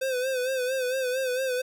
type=tone with vibrato; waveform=square; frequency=514 Hz; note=C5; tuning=31 cents flat; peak=-26 dBFS; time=0.01-1.62 s; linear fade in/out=10 ms; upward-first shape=sine; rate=4.4 Hz; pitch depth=65 cents each way; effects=none